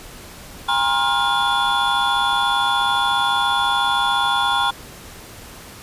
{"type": "tone cluster", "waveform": "triangle", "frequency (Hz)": [811, 948, 1062, 1408, 3445], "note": ["G#5", "A#5", "C6", "F6", "A7"], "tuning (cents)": [-41, 29, 25, 14, -37], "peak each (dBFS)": -21, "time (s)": [0.68, 4.71], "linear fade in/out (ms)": 10, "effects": ["pink hiss -39 dBFS RMS until 5.82 s", "resampled to 32000 Hz"]}